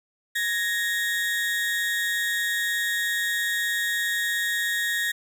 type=tone pair together; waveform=35% pulse; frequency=1679 / 1862.2 Hz; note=G#6 / A#6; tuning=+18 / -2 cents; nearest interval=major second; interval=180 cents; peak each=-28 / -23 dBFS; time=0.35-5.12 s; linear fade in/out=10 ms; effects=none